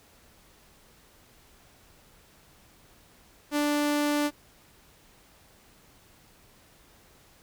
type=tone; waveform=sawtooth; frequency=293.7 Hz; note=D4; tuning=in tune; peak=-20 dBFS; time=3.51-4.31 s; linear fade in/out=50 ms; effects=pink hiss -58 dBFS RMS until 7.42 s